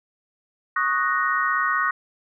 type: chord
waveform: sine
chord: D# minor seventh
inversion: third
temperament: equal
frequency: 1108.7 / 1244.5 / 1480 / 1864.7 Hz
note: C#6 / D#6 / F#6 / A#6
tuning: 0 / 0 / 0 / 0 cents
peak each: -25 dBFS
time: 0.76-1.91 s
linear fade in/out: 5 ms
effects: none